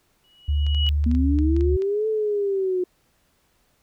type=tone with exponential growth; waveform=sine; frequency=2922 Hz; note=F#7; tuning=22 cents flat; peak=-20 dBFS; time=0.24-0.89 s; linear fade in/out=0 ms; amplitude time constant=140 ms
type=tone; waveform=sine; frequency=73.42 Hz; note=D2; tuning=in tune; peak=-18 dBFS; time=0.48-1.77 s; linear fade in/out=10 ms
type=clicks; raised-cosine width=0.2 ms; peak=-25 dBFS; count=10; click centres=0.666 / 0.747 / 0.866 / 1.041 / 1.114 / 1.15 / 1.388 / 1.565 / 1.609 / 1.821 s
type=linear two-way sweep; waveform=sine; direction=up then down; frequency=232.1 to 440 to 359.1 Hz; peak=-20 dBFS; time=1.06-2.84 s; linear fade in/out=5 ms; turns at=2.08 s
effects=pink hiss -65 dBFS RMS until 3.82 s